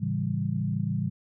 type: chord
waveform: sine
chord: A dominant seventh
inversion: none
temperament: equal with one note detuned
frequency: 110 / 138.59 / 164.81 / 197.13 Hz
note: A2 / C#3 / E3 / G3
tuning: 0 / 0 / 0 / +10 cents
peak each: -31 dBFS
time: 0-1.1 s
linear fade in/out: 20 ms
effects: none